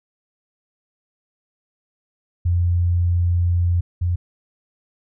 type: tone pair in turn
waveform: sine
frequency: 87.31 / 87.87 Hz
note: F2 / F2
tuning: 0 / +11 cents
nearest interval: unison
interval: 11 cents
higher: second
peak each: -15 / -17 dBFS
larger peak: first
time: 2.45-3.81 / 4.01-4.16 s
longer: first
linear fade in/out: 10 ms
effects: none